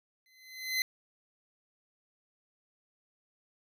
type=tone with exponential growth; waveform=25% pulse; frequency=2045 Hz; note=C7; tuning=40 cents flat; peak=-22 dBFS; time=0.26-0.82 s; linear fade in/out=1 ms; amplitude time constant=120 ms; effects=none